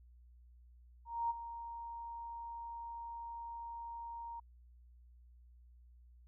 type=tone with ADSR envelope; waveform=sine; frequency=932.3 Hz; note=A#5; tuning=in tune; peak=-31 dBFS; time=1.05-4.4 s; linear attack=250 ms; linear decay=23 ms; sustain=-12 dB; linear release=7 ms; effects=added 60 Hz sine -58 dBFS peak until 6.27 s